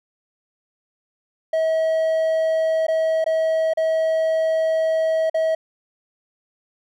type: tone with dropouts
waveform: triangle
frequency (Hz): 642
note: E5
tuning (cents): -46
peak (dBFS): -15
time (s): 1.53-5.55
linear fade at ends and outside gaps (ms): 5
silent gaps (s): 2.868-2.882 / 3.243-3.262 / 3.736-3.772 / 5.298-5.343
effects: none